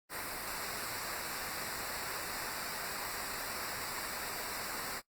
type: noise with comb filter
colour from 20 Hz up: pink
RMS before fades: -40 dBFS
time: 0.09-5.02 s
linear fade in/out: 50 ms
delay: 0.31 ms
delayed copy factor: -0.8
effects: noise-tail reverb RT60 0.1 s tail -19 dB re dry + Opus 32 kbps